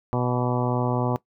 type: harmonic tone with a mistuned harmonic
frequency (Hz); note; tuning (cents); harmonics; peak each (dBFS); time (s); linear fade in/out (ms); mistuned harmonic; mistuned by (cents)
123.47; B2; 0; 1 / 2 / 3 / 4 / 5 / 6 / 7 / 8 / 9; -25 / -28 / -30 / -31 / -32 / -33 / -33 / -34 / -35; 0.13-1.16; 0; 9; +52
effects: noise-tail reverb RT60 0.1 s tail -19 dB re dry